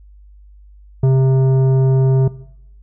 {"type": "tone with tanh clipping", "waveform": "sine", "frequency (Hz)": 132.4, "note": "C3", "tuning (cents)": 21, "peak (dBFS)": -11, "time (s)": [1.03, 2.28], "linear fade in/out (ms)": 5, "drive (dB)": 11, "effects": ["noise-tail reverb RT60 0.8 s tail -19 dB re dry", "added 50 Hz sine -40 dBFS peak until 2.82 s"]}